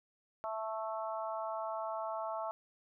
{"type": "harmonic tone", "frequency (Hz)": 220, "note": "A3", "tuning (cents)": 0, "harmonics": [3, 4, 5, 6], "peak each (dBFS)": [-39, -41, -43, -45], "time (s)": [0.44, 2.51], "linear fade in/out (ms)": 0, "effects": []}